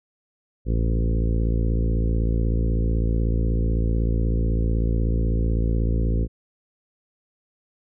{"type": "harmonic tone with a mistuned harmonic", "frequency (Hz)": 56.1, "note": "A1", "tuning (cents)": 34, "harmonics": [1, 2, 3, 4, 5, 6, 7, 8, 9], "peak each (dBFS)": [-20, -26, -30, -32, -34, -36, -37, -38, -39], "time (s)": [0.65, 6.28], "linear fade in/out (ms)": 50, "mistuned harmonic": 1, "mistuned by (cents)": -37, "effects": []}